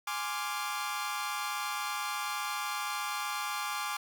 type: chord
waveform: sawtooth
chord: D half-diminished seventh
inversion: second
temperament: equal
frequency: 830.6 / 1046.5 / 1174.7 / 1396.9 Hz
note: Ab5 / C6 / D6 / F6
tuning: 0 / 0 / 0 / 0 cents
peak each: -35 / -36 / -33 / -37 dBFS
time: 0.07-3.97 s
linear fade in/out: 5 ms
effects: none